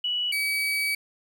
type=tone pair in turn; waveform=sine / 35% pulse; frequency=2942 / 2281 Hz; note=F#7 / C#7; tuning=-11 / +49 cents; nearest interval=major third; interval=440 cents; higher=first; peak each=-24 / -22 dBFS; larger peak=second; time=0.04-0.32 / 0.32-0.95 s; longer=second; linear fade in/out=5 ms; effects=10-bit